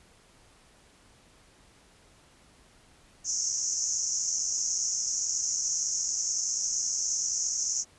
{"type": "band-pass noise", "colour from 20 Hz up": "white", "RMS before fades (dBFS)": -30, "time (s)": [3.24, 7.85], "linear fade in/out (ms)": 50, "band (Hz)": [5600, 6900], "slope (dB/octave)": 96, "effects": ["pink hiss -59 dBFS RMS until 7.98 s", "resampled to 24000 Hz"]}